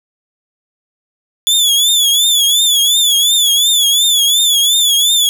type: tone with vibrato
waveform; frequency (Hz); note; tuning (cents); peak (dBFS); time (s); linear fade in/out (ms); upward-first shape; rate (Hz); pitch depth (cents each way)
sawtooth; 3440; A7; -40; -6; 1.47-5.29; 0; triangle; 2.8; 110
effects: none